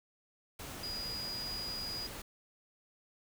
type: tone in noise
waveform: sine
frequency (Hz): 4900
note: D#8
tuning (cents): -27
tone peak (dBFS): -38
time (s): 0.83-2.07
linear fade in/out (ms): 5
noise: pink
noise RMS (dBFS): -45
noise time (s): 0.59-2.22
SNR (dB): +4
effects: none